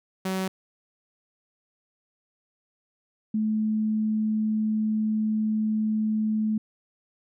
sawtooth / sine tone pair in turn, 188.8 / 216.3 Hz, F#3 / A3, +35 / -29 cents, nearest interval major second, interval 236 cents, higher second, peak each -22 dBFS, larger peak neither, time 0.25-0.48 / 3.34-6.58 s, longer second, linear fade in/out 5 ms, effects none

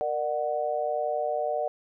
sine chord, Bb augmented, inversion none, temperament equal with one note detuned, 466.2 / 598.3 / 740 Hz, Bb4 / D5 / F#5, 0 / +32 / 0 cents, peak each -33 / -28 / -30 dBFS, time 0.01-1.68 s, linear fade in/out 0 ms, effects none

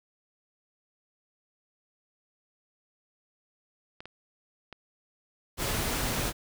clicks, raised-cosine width 0.3 ms, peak -26 dBFS, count 3, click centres 4.005 / 4.056 / 4.727 s
pink noise, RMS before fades -30 dBFS, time 5.57-6.33 s, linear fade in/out 50 ms
effects none

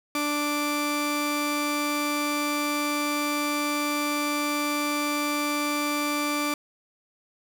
sawtooth tone pair together, 293.7 / 1174.8 Hz, D4 / D6, 0 / 0 cents, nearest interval 2 octaves, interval 2400 cents, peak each -23 dBFS, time 0.15-6.54 s, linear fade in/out 2 ms, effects none

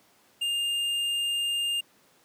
triangle tone with hard clipping, 2810 Hz, F7, 10 cents sharp, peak -27 dBFS, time 0.41-1.81 s, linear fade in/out 10 ms, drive 11 dB, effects pink hiss -61 dBFS RMS until 2.24 s + high-pass 200 Hz 12 dB/octave

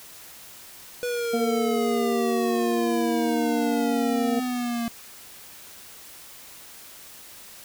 square exponential sweep, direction down, 490.8 to 231.1 Hz, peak -26 dBFS, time 1.03-4.88 s, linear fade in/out 0 ms
harmonic tone, 234.1 Hz, A#3, 8 cents sharp, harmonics 1 / 2 / 3, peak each -25 / -28 / -30 dBFS, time 1.33-4.4 s, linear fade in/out 10 ms
effects white hiss -45 dBFS RMS until 7.64 s

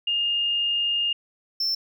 sine / triangle tone pair in turn, 2828 / 5353 Hz, F7 / E8, +21 / +26 cents, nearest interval major seventh, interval 1105 cents, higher second, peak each -21 dBFS, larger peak neither, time 0.07-1.13 / 1.6-1.75 s, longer first, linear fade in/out 5 ms, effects none

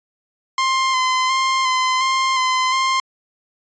sawtooth tone with vibrato, 1042 Hz, C6, 7 cents flat, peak -12 dBFS, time 0.58-3 s, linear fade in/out 2 ms, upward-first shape square, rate 1.4 Hz, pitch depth 21 cents each way, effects resampled to 16000 Hz

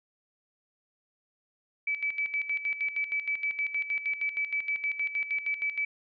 sine tone with tremolo, 2300 Hz, D7, 37 cents flat, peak -26 dBFS, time 1.87-5.85 s, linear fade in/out 5 ms, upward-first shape square, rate 6.4 Hz, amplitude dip 70%, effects resampled to 11025 Hz

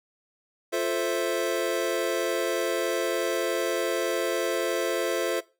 square chord, F major seventh, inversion none, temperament equal, 349.2 / 440 / 523.3 / 659.3 Hz, F4 / A4 / C5 / E5, 0 / 0 / 0 / 0 cents, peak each -31 dBFS, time 0.72-5.41 s, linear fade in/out 20 ms, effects noise-tail reverb RT60 0.3 s tail -20 dB re dry

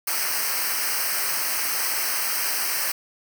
white noise with comb filter, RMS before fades -25 dBFS, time 0.07-2.92 s, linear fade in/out 5 ms, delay 0.28 ms, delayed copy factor -1, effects none

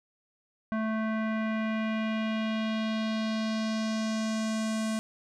square tone with low-pass filter sweep, 219.7 Hz, A3, 2 cents flat, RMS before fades -30 dBFS, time 0.72-4.99 s, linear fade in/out 0 ms, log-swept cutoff 1500 to 8800 Hz, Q 1.8, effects none

